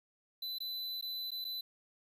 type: tone with dropouts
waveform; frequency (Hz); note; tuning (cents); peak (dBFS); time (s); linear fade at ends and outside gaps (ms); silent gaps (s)
square; 4006; B7; +24; -38; 0.42-1.61; 5; 0.585-0.603 / 1.012-1.024 / 1.307-1.316 / 1.444-1.449
effects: 11-bit